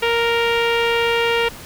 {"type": "tone with low-pass filter", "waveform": "sawtooth", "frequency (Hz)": 466.2, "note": "A#4", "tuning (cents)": 0, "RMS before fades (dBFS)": -18, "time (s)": [0.02, 1.49], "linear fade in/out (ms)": 10, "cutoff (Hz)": 2800, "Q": 2.9, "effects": ["pink hiss -37 dBFS RMS until 1.65 s"]}